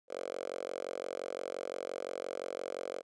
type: tone with high-pass filter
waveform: 5% pulse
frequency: 45.78 Hz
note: F#1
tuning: 18 cents flat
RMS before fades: -40 dBFS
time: 0.08-3.03 s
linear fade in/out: 50 ms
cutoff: 520 Hz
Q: 4.5
effects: resampled to 22050 Hz